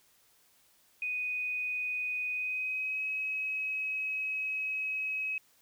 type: tone with pitch glide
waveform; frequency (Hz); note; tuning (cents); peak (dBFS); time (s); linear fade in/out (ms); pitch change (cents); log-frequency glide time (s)
sine; 2489 to 2552; D#7 to D#7; 0 to +43; -31; 1.02-5.38; 2; +43; 2.32-3.05
effects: white hiss -66 dBFS RMS until 5.61 s